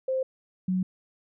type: tone pair in turn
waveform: sine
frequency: 523.3 / 185.01 Hz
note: C5 / F#3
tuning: 0 / 0 cents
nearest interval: octave + tritone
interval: 1800 cents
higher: first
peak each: -24 / -23 dBFS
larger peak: second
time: 0.08-0.23 / 0.68-0.83 s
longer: neither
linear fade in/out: 5 ms
effects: none